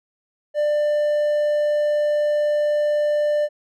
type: tone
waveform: triangle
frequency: 594 Hz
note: D5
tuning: 20 cents sharp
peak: -15 dBFS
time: 0.54-3.49 s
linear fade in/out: 50 ms
effects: none

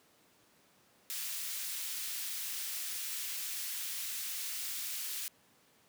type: high-pass noise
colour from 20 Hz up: white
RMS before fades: -39 dBFS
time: 1.1-5.28 s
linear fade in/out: 0 ms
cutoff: 2000 Hz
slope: 12 dB/octave
effects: pink hiss -66 dBFS RMS until 5.88 s + high-pass 150 Hz 12 dB/octave

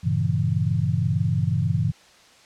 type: chord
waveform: sine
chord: G diminished seventh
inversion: none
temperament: equal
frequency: 98 / 116.54 / 138.59 / 164.81 Hz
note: G2 / Bb2 / Db3 / Fb3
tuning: 0 / 0 / 0 / 0 cents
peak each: -25 dBFS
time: 0.03-1.92 s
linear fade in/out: 20 ms
effects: white hiss -52 dBFS RMS until 2.45 s + low-pass 6000 Hz 12 dB/octave

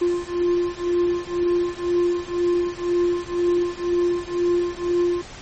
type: beating tone pair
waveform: triangle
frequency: 349.2 / 351.2 Hz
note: F4 / F4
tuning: 0 / +10 cents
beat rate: 2 Hz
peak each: -20 / -20 dBFS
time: 0.01-5.22 s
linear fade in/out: 10 ms
effects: pink hiss -39 dBFS RMS until 5.41 s + MP3 32 kbps

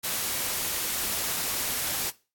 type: noise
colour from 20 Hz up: white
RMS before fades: -29 dBFS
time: 0.03-2.11 s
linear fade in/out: 20 ms
effects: noise-tail reverb RT60 0.3 s tail -19 dB re dry + AAC 64 kbps

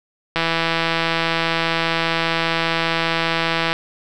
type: click train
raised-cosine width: 0.3 ms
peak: -3 dBFS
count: 557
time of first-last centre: 0.36-3.73 s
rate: 165 Hz
effects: none

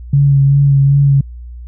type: tone with vibrato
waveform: sine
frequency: 139.7 Hz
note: C#3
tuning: 14 cents sharp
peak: -6 dBFS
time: 0.13-1.21 s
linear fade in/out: 5 ms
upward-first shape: sine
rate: 2.6 Hz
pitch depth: 22 cents each way
effects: added 60 Hz sine -27 dBFS peak until 1.67 s

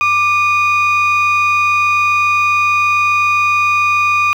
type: tone pair together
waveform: sine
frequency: 1184.1 / 2463 Hz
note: D6 / D#7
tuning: +14 / -18 cents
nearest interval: octave + minor second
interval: 1268 cents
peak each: -11 dBFS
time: 0.01-4.33 s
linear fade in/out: 0 ms
effects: tanh soft clip ceiling -7 dBFS + 7-bit

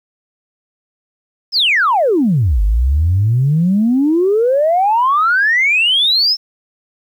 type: exponential two-way sweep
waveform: sine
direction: down then up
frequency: 5400 to 48.21 to 5400 Hz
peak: -9 dBFS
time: 1.52-6.37 s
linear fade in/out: 50 ms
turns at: 2.62 s
effects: tanh soft clip ceiling -5 dBFS + 8-bit

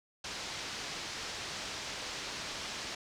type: low-pass noise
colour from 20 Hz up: white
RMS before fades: -41 dBFS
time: 0.24-2.95 s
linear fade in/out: 5 ms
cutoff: 5900 Hz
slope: 24 dB/octave
effects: none

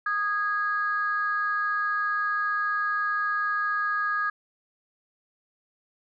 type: tone pair together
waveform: sine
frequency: 1238 / 1652.5 Hz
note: D#6 / G#6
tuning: -9 / -9 cents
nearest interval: perfect fourth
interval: 500 cents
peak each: -26 dBFS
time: 0.06-4.3 s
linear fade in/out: 5 ms
effects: tanh soft clip ceiling -16 dBFS

